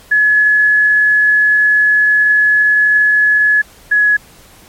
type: tone pair in turn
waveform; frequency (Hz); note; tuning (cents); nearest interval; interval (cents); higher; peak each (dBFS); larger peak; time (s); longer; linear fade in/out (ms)
sine; 1701 / 1685.4; G#6 / G#6; +41 / +25; unison; 16; first; -7; neither; 0.11-3.62 / 3.91-4.17; first; 10
effects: pink hiss -42 dBFS RMS until 4.68 s + MP3 64 kbps